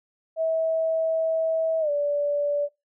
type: tone with pitch glide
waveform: sine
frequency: 647 to 579.8 Hz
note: E5 to D5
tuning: -32 to -22 cents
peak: -21 dBFS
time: 0.36-2.69 s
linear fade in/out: 50 ms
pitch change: -190 cents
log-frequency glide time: 1.8-1.9 s
effects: noise-tail reverb RT60 0.2 s tail -20 dB re dry